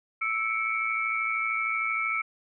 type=tone cluster; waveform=sine; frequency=1316 / 2196 / 2309 Hz; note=E6 / C#7 / D7; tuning=-3 / -17 / -30 cents; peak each=-30 dBFS; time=0.21-2.22 s; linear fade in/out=10 ms; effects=none

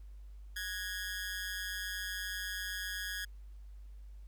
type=tone with amplitude modulation; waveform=sawtooth; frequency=1661.2 Hz; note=G#6; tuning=in tune; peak=-30 dBFS; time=0.56-3.25 s; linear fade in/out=5 ms; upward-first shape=sine; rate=192 Hz; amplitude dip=85%; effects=added 50 Hz sine -47 dBFS peak until 4.27 s + pink hiss -74 dBFS RMS until 4.27 s

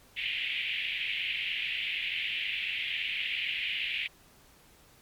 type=band-pass noise; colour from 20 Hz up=white; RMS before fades=-33 dBFS; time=0.16-4.08 s; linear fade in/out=20 ms; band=2100 to 3100 Hz; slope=48 dB/octave; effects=pink hiss -59 dBFS RMS until 5.01 s + MP3 96 kbps

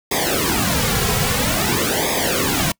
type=noise with flanger; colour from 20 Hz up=pink; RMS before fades=-19 dBFS; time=0.11-2.72 s; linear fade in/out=5 ms; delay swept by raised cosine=0.69 to 3.39 ms; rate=0.5 Hz; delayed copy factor=-0.95; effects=noise-tail reverb RT60 0.1 s tail -26 dB re dry

